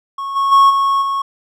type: tone with level steps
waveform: triangle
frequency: 1100 Hz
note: C#6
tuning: 14 cents flat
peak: -19 / -11 / -4 / -10 / -14 dBFS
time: 0.18-1.22 s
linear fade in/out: 5 ms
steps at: 0.35 / 0.51 / 0.69 / 1.01 s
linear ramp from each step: 20 ms
effects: none